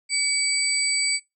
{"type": "tone cluster", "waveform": "sine", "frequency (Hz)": [2270, 4642, 7960], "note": ["C#7", "D8", "B8"], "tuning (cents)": [41, -21, 13], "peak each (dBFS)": -25, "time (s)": [0.09, 1.2], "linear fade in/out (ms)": 50, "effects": ["noise-tail reverb RT60 0.2 s tail -22 dB re dry"]}